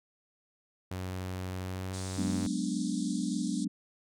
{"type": "tone with pitch glide", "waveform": "sawtooth", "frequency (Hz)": [92.5, 93.85], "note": ["F#2", "F#2"], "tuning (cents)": [0, 25], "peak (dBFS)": -31, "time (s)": [0.91, 2.47], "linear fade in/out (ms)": 5, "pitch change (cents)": 25, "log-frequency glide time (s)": [1.64, 1.88]}
{"type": "band-pass noise", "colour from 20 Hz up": "white", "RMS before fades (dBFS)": -46, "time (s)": [1.93, 3.65], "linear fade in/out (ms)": 10, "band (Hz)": [3400, 9600], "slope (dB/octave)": 96}
{"type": "chord", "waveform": "sine", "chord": "G# half-diminished seventh", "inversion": "third", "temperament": "equal with one note detuned", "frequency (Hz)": [185, 208.4, 246.9, 293.7], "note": ["F#3", "G#3", "B3", "D4"], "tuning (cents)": [0, 6, 0, 0], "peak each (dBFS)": -35, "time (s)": [2.17, 3.68], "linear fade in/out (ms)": 10}
{"effects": []}